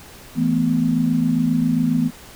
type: chord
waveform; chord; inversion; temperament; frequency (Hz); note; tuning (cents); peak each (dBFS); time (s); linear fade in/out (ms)
sine; E suspended fourth; none; just; 164.81 / 219.8 / 247.2; E3 / A3 / B3; 0 / -2 / +2; -21 / -22 / -18; 0.35-2.11; 50
effects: pink hiss -42 dBFS RMS until 2.35 s